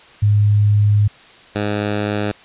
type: tone pair in turn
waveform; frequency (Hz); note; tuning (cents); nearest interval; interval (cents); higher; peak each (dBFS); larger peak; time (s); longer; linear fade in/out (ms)
sine / 10% pulse; 103.8 / 103.8; G#2 / G#2; 0 / 0; unison; 0; neither; -10; neither; 0.22-1.08 / 1.55-2.32; first; 10
effects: white hiss -44 dBFS RMS until 2.44 s + resampled to 8000 Hz